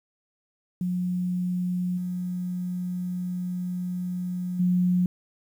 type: tone with level steps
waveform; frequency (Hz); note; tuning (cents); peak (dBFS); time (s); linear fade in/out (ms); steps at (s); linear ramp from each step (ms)
sine; 179.9; F#3; -48; -24 / -27 / -19; 0.81-5.06; 2; 1.97 / 4.59; 10
effects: 9-bit